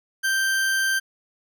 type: tone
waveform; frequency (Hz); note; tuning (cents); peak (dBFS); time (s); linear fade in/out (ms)
40% pulse; 1568; G6; 0; -19; 0.23-1; 20
effects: none